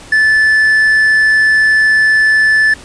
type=tone; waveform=triangle; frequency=1746 Hz; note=A6; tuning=14 cents flat; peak=-5 dBFS; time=0.12-2.74 s; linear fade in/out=5 ms; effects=pink hiss -35 dBFS RMS until 2.84 s + resampled to 22050 Hz